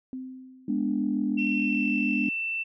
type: tone with exponential decay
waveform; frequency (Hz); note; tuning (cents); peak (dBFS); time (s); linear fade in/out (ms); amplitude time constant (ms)
sine; 258.7; C4; -19; -31; 0.13-1.19; 1; 230
type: chord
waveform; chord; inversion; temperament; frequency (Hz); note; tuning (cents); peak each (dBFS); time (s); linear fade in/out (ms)
sine; G# diminished; none; equal; 207.7 / 246.9 / 293.7; G#3 / B3 / D4; 0 / 0 / 0; -28; 0.68-2.29; 5
type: tone with pitch glide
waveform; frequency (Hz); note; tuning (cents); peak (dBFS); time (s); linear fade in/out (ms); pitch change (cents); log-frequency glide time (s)
sine; 2710 to 2674; E7 to E7; +47 to +24; -27; 1.37-2.64; 20; -23; 1.52-1.89
effects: tanh soft clip ceiling -13 dBFS